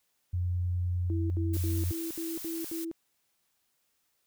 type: tone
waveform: sine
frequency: 89 Hz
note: F2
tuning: 33 cents sharp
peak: -27 dBFS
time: 0.33-1.92 s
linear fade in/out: 10 ms
type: tone bursts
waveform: sine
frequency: 329.6 Hz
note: E4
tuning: in tune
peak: -33 dBFS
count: 7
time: 1.1-2.914 s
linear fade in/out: 0 ms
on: 200 ms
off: 69 ms
type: noise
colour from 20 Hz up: blue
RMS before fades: -41 dBFS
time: 1.53-2.85 s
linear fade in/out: 10 ms
effects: white hiss -75 dBFS RMS until 4.26 s